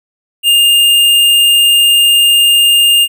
square tone, 2816 Hz, F7, 14 cents sharp, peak -6 dBFS, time 0.43-3.08 s, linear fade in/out 50 ms, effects none

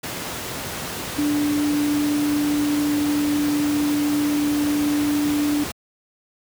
sine tone in noise, 293.7 Hz, D4, in tune, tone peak -18 dBFS, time 1.18-5.64 s, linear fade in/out 10 ms, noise pink, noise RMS -29 dBFS, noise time 0.03-5.72 s, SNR +8 dB, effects high-pass 100 Hz 12 dB/octave

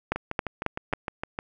two click trains, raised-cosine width 0.5 ms, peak -9 / -15 dBFS, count 4 / 9, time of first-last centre 0.12-0.935 / 0.16-1.389 s, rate 3.68 / 6.51 Hz, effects none

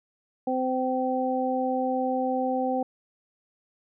harmonic tone, 257.6 Hz, C4, 27 cents flat, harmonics 1 / 2 / 3, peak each -28 / -28 / -28 dBFS, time 0.47-2.83 s, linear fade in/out 5 ms, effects none

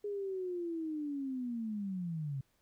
sine linear sweep, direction down, 415.3 to 131.5 Hz, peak -35 dBFS, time 0.04-2.41 s, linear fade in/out 5 ms, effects pink hiss -75 dBFS RMS until 2.61 s

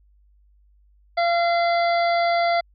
harmonic tone with a mistuned harmonic, 686 Hz, F5, 31 cents flat, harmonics 1 / 2 / 3 / 5 / 6 / 7, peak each -18 / -29 / -27 / -37 / -39 / -34 dBFS, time 1.17-2.61 s, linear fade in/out 10 ms, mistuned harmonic 7, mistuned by -55 cents, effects added 50 Hz sine -54 dBFS peak until 2.74 s

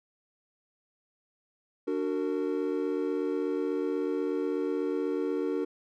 triangle chord, D augmented, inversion none, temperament equal with one note detuned, 293.7 / 370 / 458.2 Hz, D4 / F#4 / A#4, 0 / 0 / -30 cents, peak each -30 dBFS, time 1.87-5.65 s, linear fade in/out 10 ms, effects none

